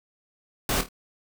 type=noise with echo; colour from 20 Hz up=pink; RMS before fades=-25 dBFS; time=0.69-0.81 s; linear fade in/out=2 ms; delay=26 ms; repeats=3; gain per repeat=-9 dB; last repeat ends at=0.888 s; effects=none